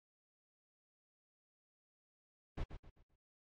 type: noise with echo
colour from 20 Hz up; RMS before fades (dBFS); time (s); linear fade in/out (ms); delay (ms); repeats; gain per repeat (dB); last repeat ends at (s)
brown; -39; 2.57-2.64; 10; 130; 4; -9; 3.16
effects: low-pass 4000 Hz 12 dB/octave + AAC 48 kbps